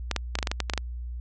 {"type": "clicks", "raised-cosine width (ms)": 0.2, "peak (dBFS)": -9, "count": 11, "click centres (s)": [0.113, 0.163, 0.354, 0.388, 0.428, 0.472, 0.515, 0.603, 0.698, 0.736, 0.777], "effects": ["added 60 Hz sine -32 dBFS peak until 1.2 s", "resampled to 22050 Hz"]}